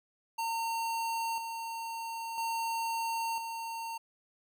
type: tone with tremolo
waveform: square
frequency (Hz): 913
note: A#5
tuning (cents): -36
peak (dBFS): -32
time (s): 0.38-3.98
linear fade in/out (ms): 10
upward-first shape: square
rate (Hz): 0.5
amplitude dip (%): 45
effects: none